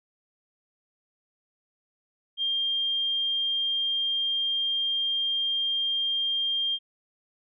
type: tone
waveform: sine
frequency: 3200 Hz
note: G7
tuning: 35 cents sharp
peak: -24 dBFS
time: 2.37-6.79 s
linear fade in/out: 50 ms
effects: none